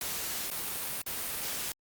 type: noise with dropouts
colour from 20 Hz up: white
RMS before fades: -35 dBFS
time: 0.01-1.72 s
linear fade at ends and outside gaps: 2 ms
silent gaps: 0.503-0.513 / 1.018-1.063 s
effects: Opus 48 kbps

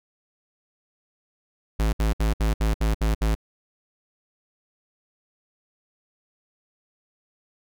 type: tone bursts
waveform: square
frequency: 54.1 Hz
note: A1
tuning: 29 cents flat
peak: -20 dBFS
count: 8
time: 1.79-3.351 s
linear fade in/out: 10 ms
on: 140 ms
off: 63 ms
effects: none

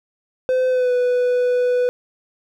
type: tone with pitch glide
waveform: triangle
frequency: 512 to 494.8 Hz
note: C5 to B4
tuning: -38 to +3 cents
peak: -13 dBFS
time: 0.49-1.89 s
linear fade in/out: 0 ms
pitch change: -59 cents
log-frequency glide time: 0.69-0.92 s
effects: none

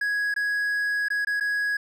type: tone with dropouts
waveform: triangle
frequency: 1664 Hz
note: G#6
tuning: 3 cents sharp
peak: -21 dBFS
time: 0.01-1.77 s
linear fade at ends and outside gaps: 5 ms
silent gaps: 0.341-0.362 / 1.085-1.102 / 1.249-1.27 / 1.4-1.407 s
effects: none

